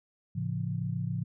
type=chord; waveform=sine; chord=A augmented; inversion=none; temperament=just; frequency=110 / 137.5 / 171.88 Hz; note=A2 / C#3 / E#3; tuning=0 / -14 / -27 cents; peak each=-34 dBFS; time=0.35-1.24 s; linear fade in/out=10 ms; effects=none